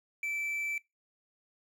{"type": "tone with quantisation", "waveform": "triangle", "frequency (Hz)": 2324, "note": "D7", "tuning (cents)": -19, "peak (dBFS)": -30, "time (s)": [0.23, 0.78], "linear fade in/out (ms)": 2, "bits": 9, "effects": ["noise-tail reverb RT60 0.2 s tail -22 dB re dry"]}